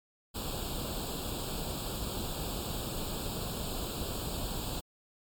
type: noise with comb filter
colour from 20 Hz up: pink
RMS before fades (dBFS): -36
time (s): 0.34-4.81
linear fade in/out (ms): 20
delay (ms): 0.25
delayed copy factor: +0.95
effects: MP3 96 kbps